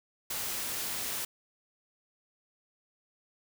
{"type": "noise", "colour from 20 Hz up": "white", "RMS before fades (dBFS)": -35, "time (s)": [0.3, 1.25], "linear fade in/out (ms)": 5, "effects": []}